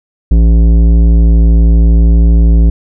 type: tone with tanh clipping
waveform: sine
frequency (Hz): 56.3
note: A1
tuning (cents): +40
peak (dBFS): -5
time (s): 0.31-2.7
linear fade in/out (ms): 5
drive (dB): 13
effects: none